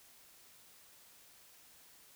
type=silence; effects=white hiss -61 dBFS RMS until 2.15 s